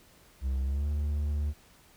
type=tone with pitch glide; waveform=triangle; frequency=66 to 73.66 Hz; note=C2 to D2; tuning=+16 to +6 cents; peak=-25 dBFS; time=0.41-1.54 s; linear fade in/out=50 ms; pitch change=+190 cents; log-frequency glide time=0.62-0.88 s; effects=pink hiss -59 dBFS RMS until 1.96 s